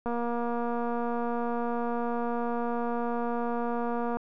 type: click train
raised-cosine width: 1 ms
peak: -19 dBFS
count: 975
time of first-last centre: 0.06-4.17 s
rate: 237 Hz
effects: none